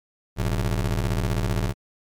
30% pulse ring-modulated tone, 76.5 Hz, D#2, 29 cents flat, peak -16 dBFS, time 0.36-1.74 s, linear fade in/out 50 ms, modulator 30.6 Hz, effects MP3 96 kbps

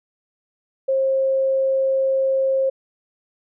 sine tone, 534 Hz, C5, 35 cents sharp, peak -16 dBFS, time 0.88-2.7 s, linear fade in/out 10 ms, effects none

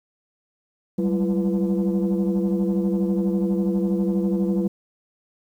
sine tone cluster, 190.9 / 203.1 / 338 / 493.7 Hz, G3 / G#3 / E4 / B4, -46 / -38 / +43 / -1 cents, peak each -20 / -25 / -24 / -29 dBFS, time 0.98-4.68 s, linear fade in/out 10 ms, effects tanh soft clip ceiling -14 dBFS + 9-bit

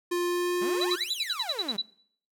square tone with pitch glide, 351.4 to 357.5 Hz, F4 to F4, +11 to +41 cents, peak -26 dBFS, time 0.11-0.96 s, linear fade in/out 10 ms, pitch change +30 cents, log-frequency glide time 0.25-0.77 s
sawtooth exponential two-way sweep, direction up then down, 185 to 3784 to 185 Hz, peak -31 dBFS, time 0.61-1.77 s, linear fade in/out 10 ms, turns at 1.12 s
sine tone bursts, 3951 Hz, B7, in tune, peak -25 dBFS, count 11, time 0.81-1.817 s, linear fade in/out 5 ms, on 37 ms, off 60 ms
effects noise-tail reverb RT60 0.6 s tail -19 dB re dry

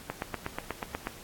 click train, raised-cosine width 0.5 ms, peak -16 dBFS, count 9, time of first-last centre 0.1-1.071 s, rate 8.24 Hz, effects pink hiss -48 dBFS RMS until 1.23 s + AAC 64 kbps

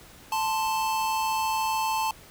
square tone pair together, 880 / 1046.5 Hz, A5 / C6, 0 / 0 cents, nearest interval minor third, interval 300 cents, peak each -26 / -32 dBFS, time 0.32-2.11 s, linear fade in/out 2 ms, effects pink hiss -50 dBFS RMS until 2.3 s

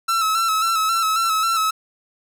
45% pulse tone with vibrato, 1318.5 Hz, E6, in tune, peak -17 dBFS, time 0.08-1.71 s, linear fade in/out 10 ms, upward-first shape square, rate 3.7 Hz, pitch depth 37 cents each way, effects none

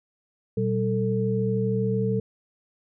sine tone cluster, 120.3 / 193.3 / 444.5 Hz, B2 / G3 / A4, -45 / -24 / +18 cents, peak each -26 dBFS, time 0.57-2.2 s, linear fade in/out 5 ms, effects none

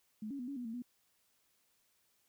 sine tone with pitch steps, 214.8 / 279 / 245.9 / 280.3 / 245 / 225.7 / 244.8 Hz, A3 / C#4 / B3 / C#4 / B3 / A3 / B3, -41 / +11 / -7 / +19 / -14 / +44 / -15 cents, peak -39 dBFS, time 0.22-0.822 s, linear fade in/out 5 ms, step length 86 ms, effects white hiss -75 dBFS RMS until 2.28 s

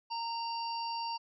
harmonic tone, 925 Hz, A#5, 14 cents flat, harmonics 1 / 3 / 5 / 6, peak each -35 / -47 / -41 / -50 dBFS, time 0.1-1.18 s, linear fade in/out 20 ms, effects none

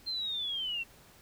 sine linear sweep, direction down, 4186 to 2677 Hz, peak -32 dBFS, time 0.06-0.84 s, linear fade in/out 20 ms, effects pink hiss -58 dBFS RMS until 1.21 s

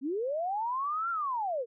sine linear two-way sweep, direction up then down, 247.1 to 1396.9 to 441.4 Hz, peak -29 dBFS, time 0.01-1.66 s, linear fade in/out 50 ms, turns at 1.1 s, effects none

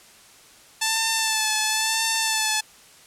5% pulse tone with vibrato, 880 Hz, A5, in tune, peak -8 dBFS, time 0.81-2.61 s, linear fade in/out 10 ms, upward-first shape sine, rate 0.98 Hz, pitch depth 33 cents each way, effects white hiss -50 dBFS RMS until 3.06 s + low-pass 10000 Hz 12 dB/octave

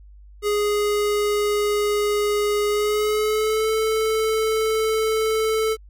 square tone with pitch glide, 414.8 to 439.2 Hz, G#4 to A4, -2 to -3 cents, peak -19 dBFS, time 0.42-5.77 s, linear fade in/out 50 ms, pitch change +99 cents, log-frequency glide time 2.68-3.7 s, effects added 50 Hz sine -42 dBFS peak until 5.89 s + MP3 96 kbps

